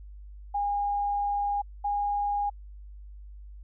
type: tone pair in turn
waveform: sine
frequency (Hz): 814 / 817.2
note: G#5 / G#5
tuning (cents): -35 / -28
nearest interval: unison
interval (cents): 7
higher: second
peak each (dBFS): -25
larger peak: neither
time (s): 0.54-1.62 / 1.84-2.5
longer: first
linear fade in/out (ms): 10
effects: added 50 Hz sine -42 dBFS peak until 3.63 s